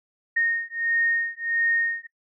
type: beating tone pair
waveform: sine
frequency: 1849 / 1850.5 Hz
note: A#6 / A#6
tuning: -15 / -13 cents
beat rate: 1.5 Hz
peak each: -25 dBFS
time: 0.36-2.07 s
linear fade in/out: 10 ms
effects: noise-tail reverb RT60 0.1 s tail -20 dB re dry